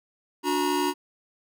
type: tone cluster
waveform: square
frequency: 291.3 / 364.1 / 951 Hz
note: D4 / F#4 / A#5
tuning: -14 / -28 / +34 cents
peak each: -28 dBFS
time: 0.43-0.94 s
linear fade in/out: 50 ms
effects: none